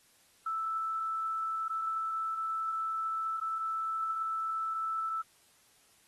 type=tone; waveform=sine; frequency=1318.5 Hz; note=E6; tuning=in tune; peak=-31 dBFS; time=0.46-5.22 s; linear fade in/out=5 ms; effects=white hiss -65 dBFS RMS until 6.07 s + AAC 32 kbps